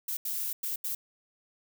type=noise bursts at uneven times; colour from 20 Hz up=violet; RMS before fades=-33 dBFS; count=4; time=0.08-0.17 / 0.25-0.53 / 0.63-0.76 / 0.84-0.95 s; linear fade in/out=5 ms; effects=none